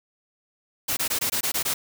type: noise bursts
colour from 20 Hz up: white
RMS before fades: -25 dBFS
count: 8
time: 0.88-1.74 s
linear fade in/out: 10 ms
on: 90 ms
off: 20 ms
effects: none